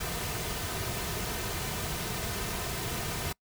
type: noise with comb filter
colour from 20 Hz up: pink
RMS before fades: -34 dBFS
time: 0-3.33 s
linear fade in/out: 10 ms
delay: 3.6 ms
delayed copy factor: -0.5
effects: noise-tail reverb RT60 0.1 s tail -25 dB re dry